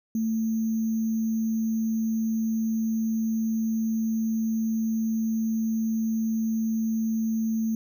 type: tone with sample-and-hold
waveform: sine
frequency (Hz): 222.5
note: A3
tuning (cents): +20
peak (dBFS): -23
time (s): 0.15-7.75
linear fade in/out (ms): 2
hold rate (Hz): 6300
effects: none